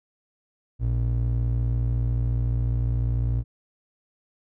triangle ring-modulated tone, 87.31 Hz, F2, in tune, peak -16 dBFS, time 0.79-3.44 s, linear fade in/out 50 ms, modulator 30.1 Hz, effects none

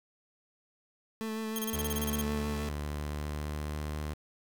30% pulse tone with vibrato, 220 Hz, A3, in tune, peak -31 dBFS, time 1.21-2.69 s, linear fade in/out 0 ms, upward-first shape sine, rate 6.5 Hz, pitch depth 17 cents each way
5% pulse tone bursts, 3217 Hz, G7, 44 cents sharp, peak -25 dBFS, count 12, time 1.56-2.213 s, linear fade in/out 0 ms, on 26 ms, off 31 ms
sawtooth tone with pitch glide, 73.7 to 75.47 Hz, D2 to D2, +7 to +48 cents, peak -30 dBFS, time 1.73-4.14 s, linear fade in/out 10 ms, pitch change +41 cents, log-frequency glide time 2.73-3.96 s
effects 9-bit

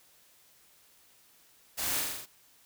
white noise with echo, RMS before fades -34 dBFS, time 1.77-2.01 s, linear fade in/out 20 ms, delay 42 ms, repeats 6, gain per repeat -2 dB, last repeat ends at 2.262 s, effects white hiss -62 dBFS RMS until 2.65 s

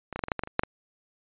clicks, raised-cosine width 0.5 ms, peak -21 / -17 / -17 / -11 / -19 / -9 / -14 / -15 / -24 / -6 / -13 dBFS, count 11, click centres 0.127 / 0.16 / 0.192 / 0.238 / 0.284 / 0.318 / 0.393 / 0.436 / 0.474 / 0.594 / 0.635 s, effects resampled to 8000 Hz

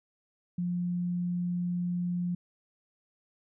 sine tone, 176.5 Hz, F3, 19 cents sharp, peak -28 dBFS, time 0.58-2.35 s, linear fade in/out 5 ms, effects none

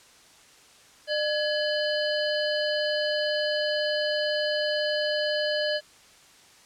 harmonic tone with a mistuned harmonic, 602 Hz, D5, 43 cents sharp, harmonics 1 / 3 / 5 / 7 / 8, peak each -26 / -31 / -33 / -34 / -35 dBFS, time 1.07-5.81 s, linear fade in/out 50 ms, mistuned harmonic 3, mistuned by -120 cents, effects white hiss -54 dBFS RMS until 6.65 s + low-pass 8000 Hz 12 dB/octave

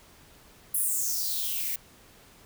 violet noise with high-pass filter sweep, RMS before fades -29 dBFS, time 0.74-1.76 s, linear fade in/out 5 ms, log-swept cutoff 11000 to 1900 Hz, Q 5.3, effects pink hiss -55 dBFS RMS until 2.45 s

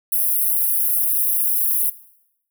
white high-pass noise, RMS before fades -19 dBFS, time 0.12-1.9 s, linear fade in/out 5 ms, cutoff 10000 Hz, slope 96 dB/octave, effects noise-tail reverb RT60 0.8 s tail -18 dB re dry

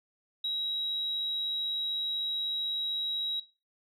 sine tone, 3849 Hz, B7, 45 cents flat, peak -28 dBFS, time 0.44-3.4 s, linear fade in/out 5 ms, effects noise-tail reverb RT60 0.3 s tail -18 dB re dry + tanh soft clip ceiling -24 dBFS

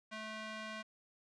square tone with band-pass filter, 217.4 Hz, A3, 21 cents flat, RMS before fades -45 dBFS, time 0.11-0.83 s, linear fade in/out 20 ms, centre 2000 Hz, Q 0.83, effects resampled to 22050 Hz

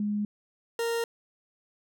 sine / 40% pulse tone pair in turn, 207.7 / 464 Hz, G#3 / A#4, 0 / -8 cents, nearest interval octave + major second, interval 1392 cents, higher second, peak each -26 dBFS, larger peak neither, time 0-0.25 / 0.79-1.04 s, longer neither, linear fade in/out 2 ms, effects none

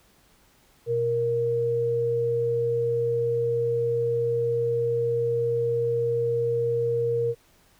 sine tone pair together, 121.8 / 468.4 Hz, B2 / A#4, -24 / +8 cents, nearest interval octave + major seventh, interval 2332 cents, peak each -31 / -22 dBFS, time 0.86-7.35 s, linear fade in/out 50 ms, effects pink hiss -60 dBFS RMS until 7.79 s

